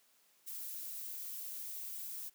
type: noise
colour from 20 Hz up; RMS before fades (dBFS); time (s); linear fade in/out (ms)
violet; -44; 0.46-2.3; 20
effects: white hiss -70 dBFS RMS until 2.34 s + high-pass 200 Hz 12 dB/octave